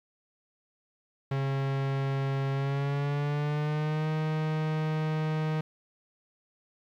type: tone with pitch glide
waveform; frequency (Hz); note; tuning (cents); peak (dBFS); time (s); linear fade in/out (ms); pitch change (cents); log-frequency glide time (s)
45% pulse; 136.4 to 155.78; C#3 to D#3; -28 to +2; -27; 1.31-5.61; 5; +230; 2.52-4.08
effects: low-pass 3000 Hz 12 dB/octave + 10-bit